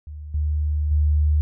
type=tone with level steps; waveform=sine; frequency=75.1 Hz; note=D2; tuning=39 cents sharp; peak=-32 / -19 / -15 dBFS; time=0.07-1.41 s; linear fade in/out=0 ms; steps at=0.34 / 0.91 s; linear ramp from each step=5 ms; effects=none